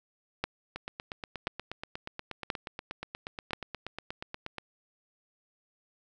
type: two click trains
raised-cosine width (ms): 0.3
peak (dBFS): -21 / -13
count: 33 / 4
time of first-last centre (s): 0.76-4.583 / 0.44-3.533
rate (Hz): 8.37 / 0.97
effects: none